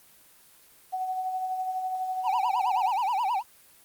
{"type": "tone with tremolo", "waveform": "sine", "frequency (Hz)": 747, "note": "F#5", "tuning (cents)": 16, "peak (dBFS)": -26, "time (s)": [0.92, 2.91], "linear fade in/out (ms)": 20, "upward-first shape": "sine", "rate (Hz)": 12, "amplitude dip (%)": 40}
{"type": "tone with vibrato", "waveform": "triangle", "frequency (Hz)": 866, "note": "A5", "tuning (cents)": -28, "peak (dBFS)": -22, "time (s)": [2.23, 3.43], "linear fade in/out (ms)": 50, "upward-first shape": "sine", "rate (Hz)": 9.4, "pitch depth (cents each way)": 240}
{"effects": ["white hiss -56 dBFS RMS until 3.84 s", "Opus 24 kbps"]}